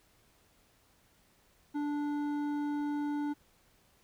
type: tone with hard clipping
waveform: sine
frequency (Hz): 292.6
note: D4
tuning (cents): -6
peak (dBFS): -33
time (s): 1.74-3.34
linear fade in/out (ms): 20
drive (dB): 9
effects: pink hiss -67 dBFS RMS until 4.03 s